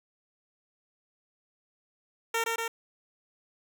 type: tone with echo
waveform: 10% pulse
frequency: 457.3 Hz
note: A#4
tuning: 33 cents flat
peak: -18 dBFS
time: 2.34-2.44 s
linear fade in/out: 5 ms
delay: 120 ms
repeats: 2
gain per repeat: -2 dB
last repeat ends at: 2.68 s
effects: none